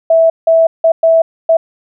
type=tone bursts at uneven times; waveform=sine; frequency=655 Hz; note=E5; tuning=11 cents flat; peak=-5 dBFS; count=5; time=0.1-0.3 / 0.47-0.67 / 0.84-0.92 / 1.03-1.22 / 1.49-1.57 s; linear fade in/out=5 ms; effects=none